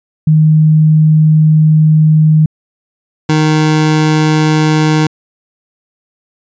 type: tone pair in turn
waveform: sine / 25% pulse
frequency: 155.56 / 154.95 Hz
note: D#3 / D#3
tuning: 0 / -7 cents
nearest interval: unison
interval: 7 cents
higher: first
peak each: -4 dBFS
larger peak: neither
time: 0.27-2.46 / 3.29-5.07 s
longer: first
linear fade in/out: 5 ms
effects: resampled to 16000 Hz